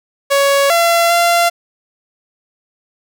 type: tone with pitch steps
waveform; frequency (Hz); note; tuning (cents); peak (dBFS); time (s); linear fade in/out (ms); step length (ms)
sawtooth; 558 / 680 / 688; C#5 / F5 / F5; +11 / -46 / -26; -6; 0.3-1.5; 20; 400
effects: none